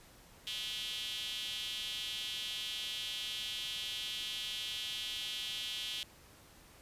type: tone with high-pass filter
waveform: square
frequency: 114.6 Hz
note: A#2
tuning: 29 cents flat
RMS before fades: -40 dBFS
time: 0.47-6.03 s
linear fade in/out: 0 ms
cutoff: 3200 Hz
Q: 5.6
effects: pink hiss -59 dBFS RMS until 6.81 s + resampled to 32000 Hz